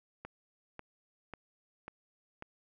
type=click train; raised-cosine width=0.5 ms; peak=-28 dBFS; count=5; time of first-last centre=0.25-2.424 s; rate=1.84 Hz; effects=none